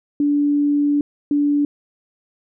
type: tone bursts at uneven times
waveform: sine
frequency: 289.9 Hz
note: D4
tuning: 22 cents flat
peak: -14 dBFS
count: 2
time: 0.2-1.01 / 1.31-1.65 s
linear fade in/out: 2 ms
effects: none